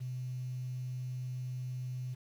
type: tone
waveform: triangle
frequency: 126.7 Hz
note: B2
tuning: 45 cents sharp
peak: -32 dBFS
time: 0-2.15 s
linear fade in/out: 20 ms
effects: tanh soft clip ceiling -34 dBFS + 10-bit